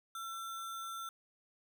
sine tone with sample-and-hold, 1348 Hz, E6, 38 cents sharp, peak -40 dBFS, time 0.15-1.09 s, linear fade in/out 2 ms, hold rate 4900 Hz, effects none

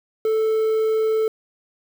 triangle tone with quantisation, 439.4 Hz, A4, 2 cents flat, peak -15 dBFS, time 0.25-1.28 s, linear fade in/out 2 ms, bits 7, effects none

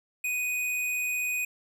square tone, 2489 Hz, D#7, in tune, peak -28 dBFS, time 0.24-1.45 s, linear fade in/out 5 ms, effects none

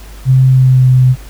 sine tone with pitch glide, 130.81 to 128.04 Hz, C3 to C3, 0 to -37 cents, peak -4 dBFS, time 0.25-1.16 s, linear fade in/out 50 ms, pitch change -37 cents, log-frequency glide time 0.47-0.95 s, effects added 50 Hz sine -29 dBFS peak until 1.29 s + pink hiss -38 dBFS RMS until 1.29 s

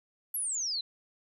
sine exponential sweep, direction down, 11840 to 3943 Hz, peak -30 dBFS, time 0.34-0.81 s, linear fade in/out 5 ms, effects none

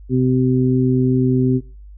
harmonic tone, 128.2 Hz, C3, 35 cents flat, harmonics 1 / 2 / 3, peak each -17 / -16 / -21 dBFS, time 0.09-1.61 s, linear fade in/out 50 ms, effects noise-tail reverb RT60 0.4 s tail -21 dB re dry + added 50 Hz sine -36 dBFS peak until 1.97 s

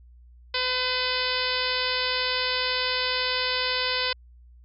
harmonic tone, 506 Hz, B4, 42 cents sharp, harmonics 1 / 2 / 3 / 4 / 5 / 6 / 7 / 8 / 9 / 10, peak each -33 / -33 / -33 / -33 / -33 / -33 / -33 / -33 / -33 / -33 dBFS, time 0.54-4.13 s, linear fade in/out 5 ms, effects added 60 Hz sine -48 dBFS peak until 4.64 s

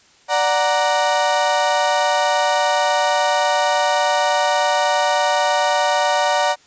35% pulse chord, D augmented, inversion none, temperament equal, 587.3 / 740 / 932.3 Hz, D5 / F#5 / A#5, 0 / 0 / 0 cents, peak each -18 / -18 / -18 dBFS, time 0.28-6.56 s, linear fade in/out 50 ms, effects white hiss -52 dBFS RMS until 6.66 s + resampled to 16000 Hz

